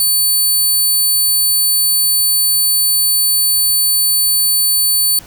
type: tone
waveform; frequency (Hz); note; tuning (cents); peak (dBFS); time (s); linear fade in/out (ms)
10% pulse; 4500; C#8; +25; -4; 0-5.19; 2
effects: pink hiss -39 dBFS RMS until 5.26 s